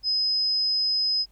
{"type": "tone", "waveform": "sine", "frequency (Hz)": 5060, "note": "D#8", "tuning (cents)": 28, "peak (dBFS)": -21, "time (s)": [0.03, 1.26], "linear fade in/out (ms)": 50, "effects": ["added 50 Hz sine -56 dBFS peak until 1.31 s", "pink hiss -66 dBFS RMS until 1.31 s"]}